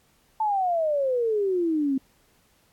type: exponential sweep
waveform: sine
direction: down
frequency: 890 to 261.6 Hz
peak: -21 dBFS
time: 0.4-1.98 s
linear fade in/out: 5 ms
effects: pink hiss -63 dBFS RMS until 2.72 s + AAC 64 kbps